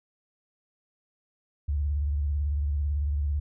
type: tone with vibrato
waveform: sine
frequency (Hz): 72.5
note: D2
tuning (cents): -22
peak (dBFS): -24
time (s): 1.68-3.4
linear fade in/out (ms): 10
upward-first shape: sine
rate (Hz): 18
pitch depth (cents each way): 110
effects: none